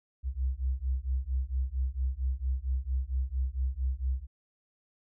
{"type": "beating tone pair", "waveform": "sine", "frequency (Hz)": [62.8, 67.2], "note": ["B1", "C2"], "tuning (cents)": [30, 47], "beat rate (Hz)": 4.4, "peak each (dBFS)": -31, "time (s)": [0.23, 4.27], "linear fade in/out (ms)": 50, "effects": []}